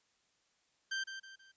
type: tone with echo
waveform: sawtooth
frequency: 1568 Hz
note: G6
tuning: in tune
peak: -31 dBFS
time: 0.91-1.04 s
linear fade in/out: 10 ms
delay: 160 ms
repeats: 3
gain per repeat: -8 dB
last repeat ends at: 1.52 s
effects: white hiss -75 dBFS RMS until 1.56 s + resampled to 16000 Hz